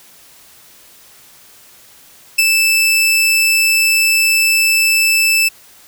sawtooth tone with ADSR envelope, 2637 Hz, E7, in tune, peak -4 dBFS, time 2.38-5.49 s, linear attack 10 ms, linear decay 25 ms, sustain -3 dB, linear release 13 ms, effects white hiss -44 dBFS RMS until 5.87 s

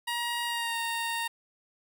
15% pulse tone with pitch glide, 949 to 924.1 Hz, A#5 to A#5, +31 to -15 cents, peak -23 dBFS, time 0.07-1.28 s, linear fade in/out 10 ms, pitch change -46 cents, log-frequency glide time 0.45-0.76 s, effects none

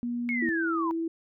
sine tone, 240.1 Hz, B3, 49 cents flat, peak -28 dBFS, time 0.03-0.49 s, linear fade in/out 0 ms
sine linear sweep, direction down, 2217 to 949 Hz, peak -28 dBFS, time 0.29-0.91 s, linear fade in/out 0 ms
sine tone with vibrato, 329.6 Hz, E4, in tune, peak -27 dBFS, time 0.42-1.08 s, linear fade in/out 5 ms, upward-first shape sine, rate 20 Hz, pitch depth 9 cents each way
effects none

